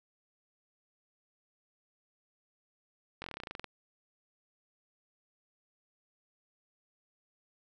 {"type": "slowing click train", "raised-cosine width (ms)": 0.3, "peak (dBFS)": -24, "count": 14, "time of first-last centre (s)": [3.22, 3.643], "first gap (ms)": 21, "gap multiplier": 1.07, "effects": []}